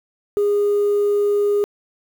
sine tone, 410 Hz, G#4, 22 cents flat, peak -13 dBFS, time 0.37-1.64 s, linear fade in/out 0 ms, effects tanh soft clip ceiling -12 dBFS + 7-bit

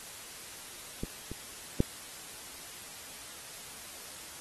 clicks, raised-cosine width 3 ms, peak -20 / -27 / -11 dBFS, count 3, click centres 1.035 / 1.316 / 1.804 s, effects white hiss -46 dBFS RMS until 4.4 s + AAC 32 kbps

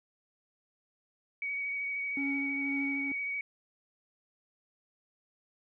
sine tone with vibrato, 2254 Hz, C#7, 28 cents sharp, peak -32 dBFS, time 1.42-3.41 s, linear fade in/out 2 ms, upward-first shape square, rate 13 Hz, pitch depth 15 cents each way
triangle tone with tremolo, 277.2 Hz, C#4, in tune, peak -29 dBFS, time 2.17-3.12 s, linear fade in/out 2 ms, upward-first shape triangle, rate 2 Hz, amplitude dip 45%
effects none

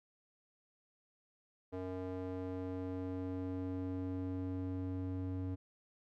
square tone with band-pass filter sweep, 92.5 Hz, F#2, in tune, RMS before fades -40 dBFS, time 1.72-5.56 s, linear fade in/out 20 ms, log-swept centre 450 to 200 Hz, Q 1.5, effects none

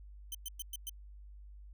5% pulse tone bursts, 3080 Hz, G7, 31 cents flat, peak -30 dBFS, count 5, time 0.32-0.895 s, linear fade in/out 2 ms, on 27 ms, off 110 ms, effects added 50 Hz sine -49 dBFS peak until 1.73 s

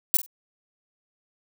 violet noise with echo, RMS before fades -18 dBFS, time 0.14-0.17 s, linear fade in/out 0 ms, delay 46 ms, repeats 2, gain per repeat -15 dB, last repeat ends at 0.262 s, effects none

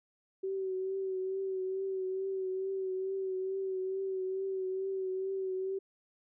sine tone with vibrato, 380.4 Hz, F#4, 48 cents sharp, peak -32 dBFS, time 0.43-5.79 s, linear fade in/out 10 ms, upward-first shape triangle, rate 2.3 Hz, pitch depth 36 cents each way, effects none

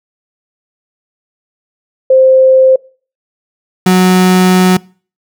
sine / 35% pulse tone pair in turn, 523.3 / 184 Hz, C5 / F#3, 0 / -9 cents, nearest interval octave + tritone, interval 1809 cents, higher first, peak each -3 dBFS, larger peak neither, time 2.1-2.76 / 3.86-4.77 s, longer second, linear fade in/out 5 ms, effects noise-tail reverb RT60 0.4 s tail -24 dB re dry

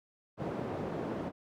white band-pass noise, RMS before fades -37 dBFS, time 0.37-1.32 s, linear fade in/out 50 ms, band 120 to 480 Hz, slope 12 dB/octave, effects none

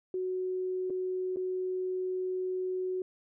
sine tone with dropouts, 370 Hz, F#4, in tune, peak -30 dBFS, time 0.14-3.02 s, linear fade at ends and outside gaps 2 ms, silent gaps 0.899-0.904 / 1.361-1.369 s, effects none

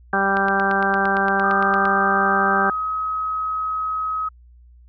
harmonic tone, 196 Hz, G3, in tune, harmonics 1 / 2 / 3 / 4 / 5 / 6 / 7 / 8, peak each -26 / -26 / -29 / -22 / -30 / -25 / -28 / -21 dBFS, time 0.13-2.7 s, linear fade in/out 2 ms
click train, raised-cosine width 0.3 ms, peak -15 dBFS, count 14, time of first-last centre 0.37-1.854 s, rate 8.76 Hz
sine tone with pitch glide, 1229 to 1272.3 Hz, D#6 to D#6, -22 to +38 cents, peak -21 dBFS, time 1.43-4.29 s, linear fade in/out 10 ms, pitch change +60 cents, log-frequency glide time 1.92-2.9 s
effects added 60 Hz sine -45 dBFS peak until 4.88 s

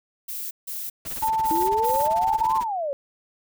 violet noise bursts, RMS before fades -32 dBFS, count 5, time 0.28-2.07 s, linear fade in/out 10 ms, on 230 ms, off 160 ms
pink noise with tremolo, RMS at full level -37 dBFS, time 1.05-2.65 s, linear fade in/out 2 ms, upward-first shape sine, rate 18 Hz, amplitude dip 95%
sine tone, 885 Hz, A5, 10 cents sharp, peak -20 dBFS, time 1.22-2.61 s, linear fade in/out 10 ms
sine exponential two-way sweep, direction up then down, 315.7 to 1084 to 539 Hz, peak -24 dBFS, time 1.51-2.93 s, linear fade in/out 0 ms, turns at 2.56 s
effects none

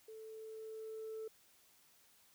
sine tone with level ramp, 440 Hz, A4, in tune, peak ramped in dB -49 to -40 dBFS, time 0.08-1.28 s, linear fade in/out 5 ms, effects tanh soft clip ceiling -40 dBFS + white hiss -68 dBFS RMS until 2.34 s

